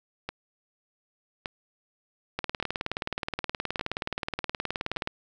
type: two click trains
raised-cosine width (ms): 0.3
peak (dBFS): -13 / -16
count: 52 / 5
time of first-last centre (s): 2.39-5.074 / 0.29-4.963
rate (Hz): 19 / 0.856
effects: none